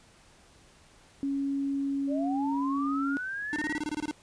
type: tone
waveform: sine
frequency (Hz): 277.2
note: C#4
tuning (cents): 0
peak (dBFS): -27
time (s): 1.23-3.17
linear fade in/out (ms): 0
type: linear sweep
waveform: sine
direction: up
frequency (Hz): 551 to 1975.5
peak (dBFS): -32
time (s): 2.07-3.8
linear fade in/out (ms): 50
type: tone bursts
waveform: square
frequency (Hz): 301.7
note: D4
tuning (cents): +47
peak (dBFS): -30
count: 11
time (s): 3.53-4.111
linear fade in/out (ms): 0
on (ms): 31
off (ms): 24
effects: pink hiss -58 dBFS RMS until 4.22 s + resampled to 22050 Hz